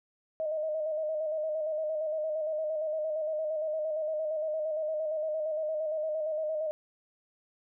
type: tone with vibrato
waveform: sine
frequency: 622.3 Hz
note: D#5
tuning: in tune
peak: -29 dBFS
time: 0.4-6.71 s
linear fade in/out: 0 ms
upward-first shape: square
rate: 8.7 Hz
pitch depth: 38 cents each way
effects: none